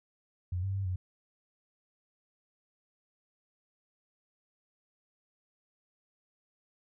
sine tone with pitch steps, 89.5 / 96.9 / 97.7 / 91.6 Hz, F2 / G2 / G2 / F#2, +43 / -20 / -5 / -17 cents, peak -30 dBFS, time 0.52-0.96 s, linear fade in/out 5 ms, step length 110 ms, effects none

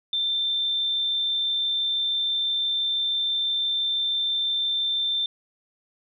sine tone, 3567 Hz, A7, 23 cents sharp, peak -22 dBFS, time 0.13-5.26 s, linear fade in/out 2 ms, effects none

